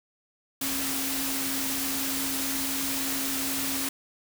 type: tone in noise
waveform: sine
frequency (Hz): 270.9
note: C#4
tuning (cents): -40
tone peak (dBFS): -34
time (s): 0.61-3.89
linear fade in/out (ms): 5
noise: white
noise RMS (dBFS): -30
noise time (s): 0.61-3.89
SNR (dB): -7
effects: none